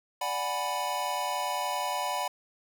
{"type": "chord", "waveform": "square", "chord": "G# half-diminished seventh", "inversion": "second", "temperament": "equal", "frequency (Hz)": [587.3, 740, 830.6, 987.8], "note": ["D5", "F#5", "G#5", "B5"], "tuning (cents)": [0, 0, 0, 0], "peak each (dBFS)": [-38, -35, -37, -33], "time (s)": [0.21, 2.28], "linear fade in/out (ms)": 5, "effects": []}